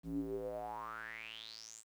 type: tone with band-pass filter sweep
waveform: square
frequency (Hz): 55.8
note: A1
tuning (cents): +25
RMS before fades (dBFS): -44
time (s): 0.03-1.84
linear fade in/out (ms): 50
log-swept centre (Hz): 210 to 8300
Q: 8.7
effects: 11-bit